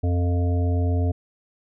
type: harmonic tone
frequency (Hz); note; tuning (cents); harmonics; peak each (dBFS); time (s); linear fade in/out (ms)
88; F2; +14; 1 / 3 / 5 / 7 / 8; -19 / -29 / -33 / -36 / -37; 0.03-1.12; 10
effects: none